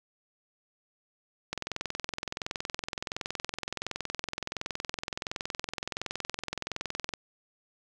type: click train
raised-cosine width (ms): 0.2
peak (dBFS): -15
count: 121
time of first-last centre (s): 1.53-7.137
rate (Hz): 21.4
effects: none